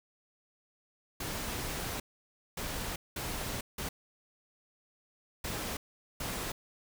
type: noise bursts at uneven times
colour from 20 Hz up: pink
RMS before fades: -37 dBFS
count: 6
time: 1.2-2 / 2.57-2.96 / 3.16-3.61 / 3.78-3.89 / 5.44-5.77 / 6.2-6.52 s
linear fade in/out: 5 ms
effects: none